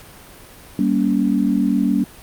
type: chord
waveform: sine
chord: G diminished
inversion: none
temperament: just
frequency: 196 / 235.2 / 282.2 Hz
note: G3 / Bb3 / Db4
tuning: 0 / +16 / +31 cents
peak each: -19 dBFS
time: 0.79-2.04 s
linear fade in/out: 2 ms
effects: pink hiss -42 dBFS RMS until 2.22 s + Opus 48 kbps